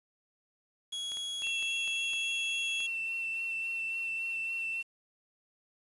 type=tone; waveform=40% pulse; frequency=3329 Hz; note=G#7; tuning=3 cents sharp; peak=-34 dBFS; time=0.92-2.87 s; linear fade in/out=10 ms
type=clicks; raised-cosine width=0.2 ms; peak=-30 dBFS; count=8; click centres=1.119 / 1.171 / 1.421 / 1.47 / 1.626 / 1.877 / 2.134 / 2.804 s
type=tone with vibrato; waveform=sine; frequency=2693 Hz; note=E7; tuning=36 cents sharp; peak=-32 dBFS; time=1.42-4.83 s; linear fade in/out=20 ms; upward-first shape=sine; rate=3.6 Hz; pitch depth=13 cents each way
effects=resampled to 24000 Hz + 9-bit